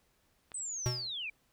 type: click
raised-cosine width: 0.3 ms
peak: -32 dBFS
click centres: 0.518 s
type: linear sweep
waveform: sine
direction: down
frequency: 8280 to 2286 Hz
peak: -36 dBFS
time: 0.54-1.3 s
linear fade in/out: 5 ms
type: tone with exponential decay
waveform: square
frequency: 123.47 Hz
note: B2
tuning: in tune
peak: -27 dBFS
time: 0.86-1.12 s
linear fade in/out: 0 ms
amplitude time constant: 56 ms
effects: pink hiss -72 dBFS RMS until 1.52 s